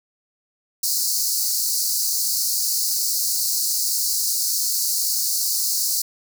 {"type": "high-pass noise", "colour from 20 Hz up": "pink", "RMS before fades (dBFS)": -22, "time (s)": [0.83, 6.02], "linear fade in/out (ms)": 5, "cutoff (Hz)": 4300, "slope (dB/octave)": 96, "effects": []}